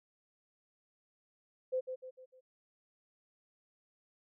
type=tone with echo; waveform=sine; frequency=514 Hz; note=C5; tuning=31 cents flat; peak=-30 dBFS; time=1.72-1.81 s; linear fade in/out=20 ms; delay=150 ms; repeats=4; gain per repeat=-7 dB; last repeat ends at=2.41 s; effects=none